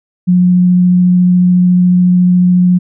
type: tone with vibrato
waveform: sine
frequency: 179.8 Hz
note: F#3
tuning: 49 cents flat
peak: -5 dBFS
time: 0.27-2.79 s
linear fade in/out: 20 ms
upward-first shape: triangle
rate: 14 Hz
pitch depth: 9 cents each way
effects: none